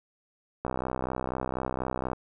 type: click train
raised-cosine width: 1 ms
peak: -16 dBFS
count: 96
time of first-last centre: 0.65-2.132 s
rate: 64.1 Hz
effects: none

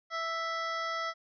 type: harmonic tone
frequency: 659.3 Hz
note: E5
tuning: in tune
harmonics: 1 / 2 / 3 / 5 / 6 / 7 / 8 / 9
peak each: -39 / -34 / -38 / -46 / -52 / -50 / -46 / -55 dBFS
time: 0.1-1.14 s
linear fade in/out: 50 ms
effects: none

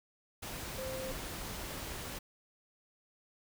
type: tone in noise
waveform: sine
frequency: 523.3 Hz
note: C5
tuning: in tune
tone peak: -39 dBFS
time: 0.78-1.12 s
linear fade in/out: 10 ms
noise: pink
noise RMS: -42 dBFS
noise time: 0.42-2.19 s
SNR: 0 dB
effects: none

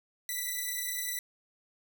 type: beating tone pair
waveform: 5% pulse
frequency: 1975.5 / 1985.5 Hz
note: B6 / B6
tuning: 0 / +9 cents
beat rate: 10 Hz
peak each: -25 dBFS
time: 0.29-1.19 s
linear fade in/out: 2 ms
effects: none

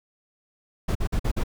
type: noise bursts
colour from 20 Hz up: brown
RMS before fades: -23 dBFS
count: 5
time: 0.88-1.437 s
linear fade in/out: 10 ms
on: 73 ms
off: 48 ms
effects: none

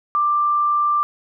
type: tone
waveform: sine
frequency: 1182 Hz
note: D6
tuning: 11 cents sharp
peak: -15 dBFS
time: 0.15-1.03 s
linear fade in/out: 0 ms
effects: none

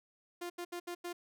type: tone bursts at uneven times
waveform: sawtooth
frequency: 350 Hz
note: F4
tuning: 4 cents sharp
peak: -35 dBFS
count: 5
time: 0.41-0.5 / 0.58-0.65 / 0.72-0.8 / 0.87-0.95 / 1.04-1.13 s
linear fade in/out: 10 ms
effects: none

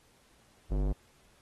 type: tone with low-pass filter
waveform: square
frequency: 49.08 Hz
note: G1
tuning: 3 cents sharp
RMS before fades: -29 dBFS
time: 0.71-0.93 s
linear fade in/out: 10 ms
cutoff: 480 Hz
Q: 0.88
effects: pink hiss -65 dBFS RMS until 1.41 s + AAC 32 kbps

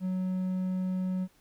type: tone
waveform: triangle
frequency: 185.3 Hz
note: F#3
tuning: 3 cents sharp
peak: -26 dBFS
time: 0-1.28 s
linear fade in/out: 50 ms
effects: pink hiss -65 dBFS RMS until 1.4 s

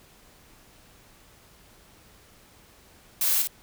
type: noise with echo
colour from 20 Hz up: blue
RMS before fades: -24 dBFS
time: 3.21-3.42 s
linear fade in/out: 2 ms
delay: 53 ms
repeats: 1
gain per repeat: -5 dB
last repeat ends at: 3.473 s
effects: pink hiss -55 dBFS RMS until 3.62 s

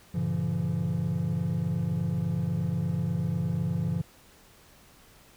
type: chord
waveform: triangle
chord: G diminished seventh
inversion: none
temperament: just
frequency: 98 / 117.6 / 141.12 / 169.34 Hz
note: G2 / Bb2 / Db3 / Fb3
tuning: 0 / +16 / +31 / +47 cents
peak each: -31 / -32 / -29 / -26 dBFS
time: 0.14-4.02 s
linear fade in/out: 10 ms
effects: tanh soft clip ceiling -18 dBFS + pink hiss -56 dBFS RMS until 5.36 s

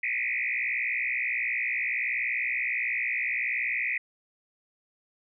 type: tone with frequency modulation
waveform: sine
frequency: 2217 Hz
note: C#7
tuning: in tune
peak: -26 dBFS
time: 0.03-3.98 s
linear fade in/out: 5 ms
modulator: 60.7 Hz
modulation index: 4.9
effects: none

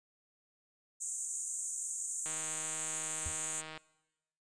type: band-pass noise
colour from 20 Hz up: pink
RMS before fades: -39 dBFS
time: 1-3.62 s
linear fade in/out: 20 ms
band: 6600 to 9100 Hz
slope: 96 dB/octave
type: click train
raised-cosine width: 0.3 ms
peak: -29 dBFS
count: 239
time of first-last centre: 2.26-3.776 s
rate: 157 Hz
type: tone with exponential decay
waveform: triangle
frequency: 80.2 Hz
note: E2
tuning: 47 cents flat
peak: -32 dBFS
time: 3.26-3.37 s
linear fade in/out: 0 ms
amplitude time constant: 23 ms
effects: noise-tail reverb RT60 1.0 s tail -22 dB re dry + resampled to 22050 Hz

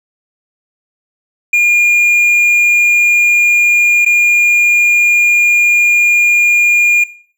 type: tone with dropouts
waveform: triangle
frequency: 2419 Hz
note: D#7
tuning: 49 cents flat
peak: -5 dBFS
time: 1.53-7.04 s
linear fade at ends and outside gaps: 5 ms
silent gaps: 4.05-4.061 s
effects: noise-tail reverb RT60 0.5 s tail -18 dB re dry

